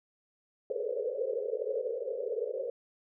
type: band-pass noise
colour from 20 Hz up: white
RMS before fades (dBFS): -34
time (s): 0.7-2.7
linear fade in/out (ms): 2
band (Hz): 420 to 550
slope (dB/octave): 96
effects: none